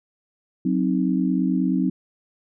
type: chord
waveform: sine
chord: C diminished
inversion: second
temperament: equal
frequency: 185 / 261.6 / 311.1 Hz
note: Gb3 / C4 / Eb4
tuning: 0 / 0 / 0 cents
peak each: -22 / -22 / -25 dBFS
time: 0.65-1.9 s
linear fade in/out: 5 ms
effects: none